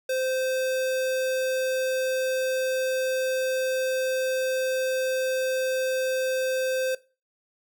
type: tone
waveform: square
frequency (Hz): 519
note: C5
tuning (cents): -14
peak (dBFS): -25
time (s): 0.09-6.95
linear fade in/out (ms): 5
effects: noise-tail reverb RT60 0.3 s tail -18 dB re dry